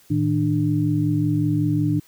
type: tone cluster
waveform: sine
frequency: 111 / 156.4 / 297.3 Hz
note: A2 / D#3 / D4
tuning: +16 / +9 / +21 cents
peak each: -23 / -22 / -21 dBFS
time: 0.1-2 s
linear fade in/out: 10 ms
effects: white hiss -54 dBFS RMS until 2.07 s